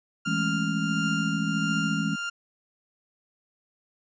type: tone with tremolo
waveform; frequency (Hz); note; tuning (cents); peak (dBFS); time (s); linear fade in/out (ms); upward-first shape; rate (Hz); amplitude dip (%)
30% pulse; 1396.9; F6; 0; -24; 0.25-2.3; 10; triangle; 1.5; 50
type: chord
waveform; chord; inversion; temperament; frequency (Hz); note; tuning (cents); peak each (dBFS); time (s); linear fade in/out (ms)
sine; A major seventh; second; just; 165 / 206.2 / 220 / 275; E3 / G#3 / A3 / C#4; +2 / -12 / 0 / -14; -29 / -29 / -34 / -32; 0.26-2.16; 20
effects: resampled to 16000 Hz